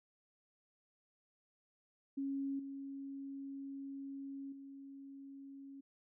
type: tone with level steps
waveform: sine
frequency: 274.9 Hz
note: C#4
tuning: 14 cents flat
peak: -36 / -43 / -49 dBFS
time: 2.17-5.81 s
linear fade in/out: 10 ms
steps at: 2.59 / 4.52 s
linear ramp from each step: 5 ms
effects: none